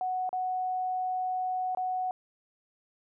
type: tone with dropouts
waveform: sine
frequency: 740 Hz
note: F#5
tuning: in tune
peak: -28 dBFS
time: 0.01-2.11 s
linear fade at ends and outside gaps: 1 ms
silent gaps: 0.292-0.329 / 1.749-1.772 s
effects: none